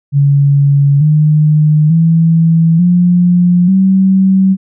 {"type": "tone with pitch steps", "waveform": "sine", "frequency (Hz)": [141.3, 152.32, 164.2, 177, 190.8], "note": ["C#3", "D#3", "E3", "F3", "G3"], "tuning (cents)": [34, -36, -6, 23, -47], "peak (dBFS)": -5, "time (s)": [0.12, 4.57], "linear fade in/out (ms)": 50, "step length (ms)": 890, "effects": []}